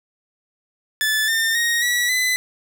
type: tone with pitch steps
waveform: sawtooth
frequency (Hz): 1742 / 1805.5 / 1871.3 / 1939.6 / 2010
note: A6 / A6 / A#6 / B6 / B6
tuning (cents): -18 / +44 / +6 / -32 / +30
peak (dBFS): -14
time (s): 1.01-2.36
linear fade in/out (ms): 0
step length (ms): 270
effects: none